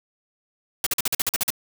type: noise bursts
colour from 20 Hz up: white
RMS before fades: -22 dBFS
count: 10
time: 0.84-1.504 s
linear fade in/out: 2 ms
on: 25 ms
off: 46 ms
effects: none